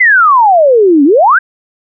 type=exponential two-way sweep; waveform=sine; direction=down then up; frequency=2093 to 270.4 to 1665 Hz; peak=-3 dBFS; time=0-1.39 s; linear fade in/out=10 ms; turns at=1.04 s; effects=none